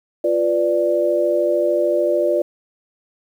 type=chord; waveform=sine; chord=B diminished; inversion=second; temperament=equal; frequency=349.2 / 493.9 / 587.3 Hz; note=F4 / B4 / D5; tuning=0 / 0 / 0 cents; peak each=-20 / -22 / -17 dBFS; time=0.24-2.42 s; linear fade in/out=5 ms; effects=8-bit